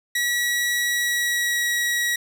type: tone with pitch glide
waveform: sawtooth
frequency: 1929 to 1915.7 Hz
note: B6 to A#6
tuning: -41 to +47 cents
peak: -17 dBFS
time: 0.15-2.16 s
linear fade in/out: 5 ms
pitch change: -12 cents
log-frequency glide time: 0.91-1.63 s
effects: none